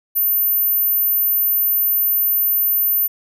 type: tone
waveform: sine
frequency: 13480 Hz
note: G#9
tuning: 25 cents sharp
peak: -14 dBFS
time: 0.15-3.08 s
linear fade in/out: 20 ms
effects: none